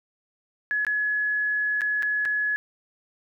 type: tone with dropouts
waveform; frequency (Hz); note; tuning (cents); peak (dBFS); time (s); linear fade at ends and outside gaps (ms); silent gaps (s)
sine; 1695; G#6; +35; -22; 0.71-2.56; 0; 0.849-0.867 / 1.809-1.817 / 2.024-2.03 / 2.252-2.256
effects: none